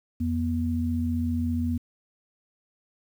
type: tone pair together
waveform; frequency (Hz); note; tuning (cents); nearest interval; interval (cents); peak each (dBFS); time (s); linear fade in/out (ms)
sine; 85.56 / 241.7; F2 / B3; -35 / -37; octave + tritone; 1798; -27 / -26; 0.2-1.78; 10
effects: 9-bit